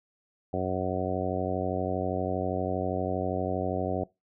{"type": "harmonic tone", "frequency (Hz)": 92.5, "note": "F#2", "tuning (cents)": 0, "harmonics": [1, 2, 3, 4, 5, 6, 7, 8], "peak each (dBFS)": [-35, -35, -35, -35, -35, -35, -35, -35], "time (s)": [0.53, 4.04], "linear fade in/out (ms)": 5, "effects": ["noise-tail reverb RT60 0.2 s tail -21 dB re dry"]}